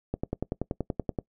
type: click train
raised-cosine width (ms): 2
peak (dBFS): -15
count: 12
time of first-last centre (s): 0.14-1.188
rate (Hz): 10.5
effects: noise-tail reverb RT60 0.1 s tail -22 dB re dry

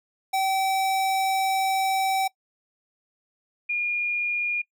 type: tone pair in turn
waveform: square / sine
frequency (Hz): 769 / 2425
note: G5 / D#7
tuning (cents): -33 / -45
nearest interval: octave + minor sixth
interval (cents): 1988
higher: second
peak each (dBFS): -22 / -23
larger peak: first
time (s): 0.33-2.28 / 3.69-4.62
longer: first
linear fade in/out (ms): 10
effects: noise-tail reverb RT60 0.1 s tail -22 dB re dry

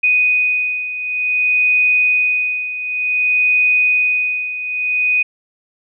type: beating tone pair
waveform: sine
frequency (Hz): 2489 / 2489.55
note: D#7 / D#7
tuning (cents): 0 / 0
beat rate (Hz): 0.55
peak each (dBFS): -19 / -14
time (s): 0.03-5.23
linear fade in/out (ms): 10
effects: none

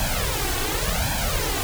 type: noise with flanger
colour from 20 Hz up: pink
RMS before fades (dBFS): -24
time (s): 0-1.63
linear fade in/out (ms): 0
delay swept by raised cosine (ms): 1.2 to 2.7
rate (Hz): 0.9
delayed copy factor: +0.85
effects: none

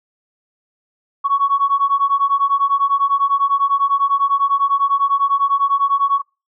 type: beating tone pair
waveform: sine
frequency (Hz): 1108.7 / 1118.7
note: C#6 / C#6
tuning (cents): 0 / +15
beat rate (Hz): 10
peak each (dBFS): -16 / -15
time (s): 1.24-6.22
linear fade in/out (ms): 20
effects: noise-tail reverb RT60 0.3 s tail -26 dB re dry + tanh soft clip ceiling -6 dBFS

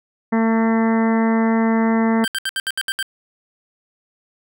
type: harmonic tone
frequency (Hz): 225.2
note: A3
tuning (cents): +40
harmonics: 1 / 2 / 3 / 4 / 5 / 6 / 7 / 8 / 9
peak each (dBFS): -15 / -24 / -27 / -26 / -31 / -34 / -36 / -32 / -33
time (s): 0.32-2.25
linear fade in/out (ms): 10
type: tone bursts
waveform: 25% pulse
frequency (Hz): 1568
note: G6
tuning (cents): 0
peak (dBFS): -16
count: 8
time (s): 2.24-3.027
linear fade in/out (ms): 0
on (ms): 38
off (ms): 69
effects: none

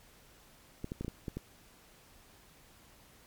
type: clicks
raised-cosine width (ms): 3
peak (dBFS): -24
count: 7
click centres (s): 0.844 / 0.919 / 1.01 / 1.047 / 1.081 / 1.282 / 1.37
effects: pink hiss -60 dBFS RMS until 3.26 s + MP3 96 kbps

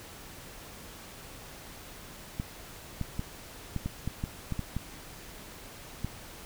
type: clicks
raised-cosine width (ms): 5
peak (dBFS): -19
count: 11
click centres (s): 2.399 / 3.013 / 3.194 / 3.763 / 3.86 / 4.076 / 4.239 / 4.523 / 4.593 / 4.766 / 6.046
effects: pink hiss -47 dBFS RMS until 6.45 s

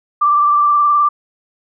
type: tone with vibrato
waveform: sine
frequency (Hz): 1174.7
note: D6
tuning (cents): 0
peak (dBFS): -9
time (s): 0.21-1.09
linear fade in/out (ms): 10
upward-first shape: sine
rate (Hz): 19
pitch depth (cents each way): 26
effects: none

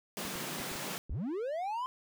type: high-pass noise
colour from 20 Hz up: pink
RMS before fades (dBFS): -39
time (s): 0.17-0.98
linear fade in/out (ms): 0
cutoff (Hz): 140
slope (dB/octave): 48
type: clicks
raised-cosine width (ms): 3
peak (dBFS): -35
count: 6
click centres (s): 0.252 / 0.356 / 0.602 / 0.716 / 0.754 / 1.096
type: linear sweep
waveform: triangle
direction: up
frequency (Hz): 36.6 to 1046.5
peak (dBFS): -31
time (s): 1.1-1.86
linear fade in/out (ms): 0
effects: none

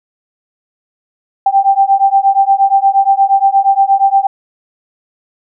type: beating tone pair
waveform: sine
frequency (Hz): 781 / 789.5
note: G5 / G5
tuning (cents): -7 / +12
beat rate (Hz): 8.5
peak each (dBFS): -10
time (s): 1.46-4.27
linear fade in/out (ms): 5
effects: none

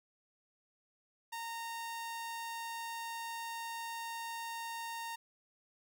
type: tone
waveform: sawtooth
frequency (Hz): 922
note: A#5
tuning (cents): -19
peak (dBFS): -36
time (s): 1.32-5.16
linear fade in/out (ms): 10
effects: 13-bit

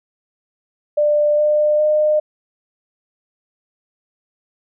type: tone with pitch steps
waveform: sine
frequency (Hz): 594 / 600.9 / 607.9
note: D5 / D5 / D#5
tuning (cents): +20 / +40 / -40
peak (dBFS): -12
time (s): 0.97-2.2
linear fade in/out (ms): 10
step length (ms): 410
effects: none

